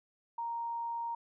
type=tone; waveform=sine; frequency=932.3 Hz; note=A#5; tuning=in tune; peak=-34 dBFS; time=0.38-1.15 s; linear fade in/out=5 ms; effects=none